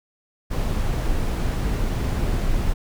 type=noise; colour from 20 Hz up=brown; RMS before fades=-22 dBFS; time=0.5-2.74 s; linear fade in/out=20 ms; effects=none